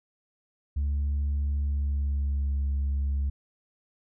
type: tone with pitch glide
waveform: sine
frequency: 71.5 to 69.54 Hz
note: D2 to C#2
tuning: -46 to +6 cents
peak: -22 dBFS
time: 0.76-3.3 s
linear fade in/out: 10 ms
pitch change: -48 cents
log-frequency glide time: 1.57-2.52 s
effects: tanh soft clip ceiling -23 dBFS